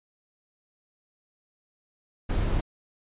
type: noise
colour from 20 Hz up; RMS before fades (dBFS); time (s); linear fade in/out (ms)
brown; -25; 2.29-2.61; 10
effects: resampled to 8000 Hz